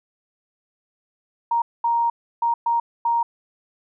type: tone bursts at uneven times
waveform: sine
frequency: 935 Hz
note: A#5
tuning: 5 cents sharp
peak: -17 dBFS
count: 5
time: 1.51-1.62 / 1.84-2.1 / 2.42-2.54 / 2.66-2.8 / 3.05-3.23 s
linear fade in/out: 5 ms
effects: none